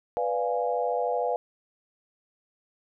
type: chord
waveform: sine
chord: B diminished seventh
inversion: none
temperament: equal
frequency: 493.9 / 587.3 / 698.5 / 830.6 Hz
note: B4 / D5 / F5 / Ab5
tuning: 0 / 0 / 0 / 0 cents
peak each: -28 / -32 / -29 / -32 dBFS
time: 0.17-1.36 s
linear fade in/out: 0 ms
effects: none